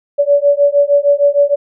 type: beating tone pair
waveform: sine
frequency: 569 / 575.5 Hz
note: C#5 / D5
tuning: +45 / -35 cents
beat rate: 6.5 Hz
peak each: -11 dBFS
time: 0.18-1.56 s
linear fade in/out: 20 ms
effects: none